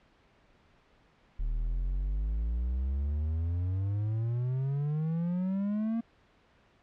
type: exponential sweep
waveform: triangle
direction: up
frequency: 36.71 to 232.6 Hz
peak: -26 dBFS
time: 1.39-6.01 s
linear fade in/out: 10 ms
effects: pink hiss -64 dBFS RMS until 6.82 s + low-pass 3000 Hz 12 dB/octave